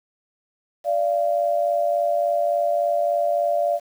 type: tone pair together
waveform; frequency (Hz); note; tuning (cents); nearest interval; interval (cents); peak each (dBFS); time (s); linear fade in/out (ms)
sine; 584 / 687.5; D5 / F5; -10 / -27; minor third; 283; -21; 0.84-3.8; 50
effects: 8-bit